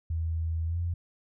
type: tone with pitch glide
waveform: sine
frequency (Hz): 81.6 to 86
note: E2 to F2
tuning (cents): -17 to -26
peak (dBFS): -27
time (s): 0.1-0.94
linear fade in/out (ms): 5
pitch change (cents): +91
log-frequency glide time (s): 0.66-0.78
effects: none